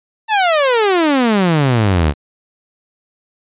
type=exponential sweep; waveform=sawtooth; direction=down; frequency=907 to 70 Hz; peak=-7 dBFS; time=0.28-2.14 s; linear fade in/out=50 ms; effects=resampled to 8000 Hz